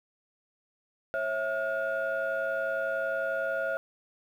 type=tone cluster; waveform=sine; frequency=544 / 655 / 1429 Hz; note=C#5 / E5 / F6; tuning=-33 / -11 / +39 cents; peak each=-31 dBFS; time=1.14-3.77 s; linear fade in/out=0 ms; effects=tanh soft clip ceiling -22 dBFS + 10-bit